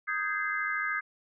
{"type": "chord", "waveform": "sine", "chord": "Ab major seventh", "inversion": "second", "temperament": "equal with one note detuned", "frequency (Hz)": [1244.5, 1568, 1661.2, 2068], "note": ["Eb6", "G6", "Ab6", "C7"], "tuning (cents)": [0, 0, 0, -21], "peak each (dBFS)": -34, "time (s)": [0.07, 1.01], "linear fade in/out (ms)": 20, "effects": []}